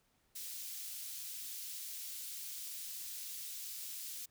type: high-pass noise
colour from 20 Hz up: white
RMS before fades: -45 dBFS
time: 0.35-4.26 s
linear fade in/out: 10 ms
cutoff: 3600 Hz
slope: 12 dB/octave
effects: pink hiss -75 dBFS RMS until 4.3 s